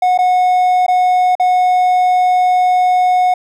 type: tone with dropouts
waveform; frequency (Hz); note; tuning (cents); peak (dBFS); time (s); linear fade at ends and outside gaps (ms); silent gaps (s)
triangle; 730; F#5; -24; -7; 0.02-3.34; 5; 0.177-0.187 / 0.865-0.881 / 1.353-1.397
effects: none